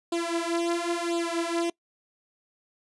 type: tone with flanger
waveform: sawtooth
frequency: 340 Hz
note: F4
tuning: 46 cents flat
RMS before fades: -28 dBFS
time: 0.12-1.7 s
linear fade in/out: 5 ms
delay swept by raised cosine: 0.25 to 6.25 ms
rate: 0.97 Hz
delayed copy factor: +0.95
effects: noise-tail reverb RT60 0.1 s tail -24 dB re dry + resampled to 24000 Hz